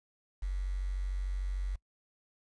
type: tone with quantisation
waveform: sine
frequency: 46.7 Hz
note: F#1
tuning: 17 cents sharp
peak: -31 dBFS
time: 0.42-1.76 s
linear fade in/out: 10 ms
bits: 9
effects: noise-tail reverb RT60 0.1 s tail -23 dB re dry + resampled to 22050 Hz